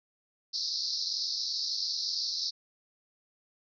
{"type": "band-pass noise", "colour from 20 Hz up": "pink", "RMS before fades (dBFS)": -33, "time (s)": [0.53, 2.51], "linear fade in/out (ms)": 20, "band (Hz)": [4100, 5500], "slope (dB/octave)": 96, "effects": []}